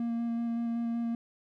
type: tone with vibrato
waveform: triangle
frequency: 233.1 Hz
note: A#3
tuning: in tune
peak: -27 dBFS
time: 0-1.15 s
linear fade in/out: 2 ms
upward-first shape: square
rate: 5.3 Hz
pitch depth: 9 cents each way
effects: none